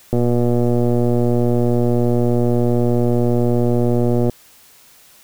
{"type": "click train", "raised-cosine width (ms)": 2, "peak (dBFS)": -5, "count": 501, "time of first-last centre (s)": [0.13, 4.297], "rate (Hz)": 120, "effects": ["white hiss -48 dBFS RMS until 5.23 s"]}